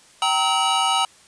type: tone cluster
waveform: square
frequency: 772 / 930 / 1288 / 2926 Hz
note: G5 / A#5 / E6 / F#7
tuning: -27 / -4 / -41 / -20 cents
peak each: -24 dBFS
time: 0.22-1.05 s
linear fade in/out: 2 ms
effects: white hiss -51 dBFS RMS until 1.27 s + resampled to 22050 Hz